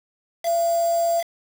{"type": "tone with quantisation", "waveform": "sine", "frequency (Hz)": 677, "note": "E5", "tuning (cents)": 46, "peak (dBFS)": -18, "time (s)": [0.43, 1.24], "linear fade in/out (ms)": 50, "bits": 5, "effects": []}